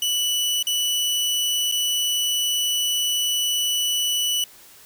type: tone with dropouts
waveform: sawtooth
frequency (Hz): 2963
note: F#7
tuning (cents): +2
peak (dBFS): -17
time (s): 0.02-4.44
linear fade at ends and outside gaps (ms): 2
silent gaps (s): 0.627-0.669 / 1.715-1.722
effects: white hiss -48 dBFS RMS until 4.85 s